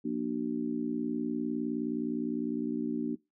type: harmonic tone with a mistuned harmonic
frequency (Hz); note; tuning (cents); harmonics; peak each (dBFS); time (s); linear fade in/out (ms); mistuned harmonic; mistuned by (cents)
59.6; A#1; +39; 3 / 4 / 5 / 6; -42 / -33 / -33 / -39; 0.04-3.16; 20; 6; +90
effects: noise-tail reverb RT60 0.2 s tail -21 dB re dry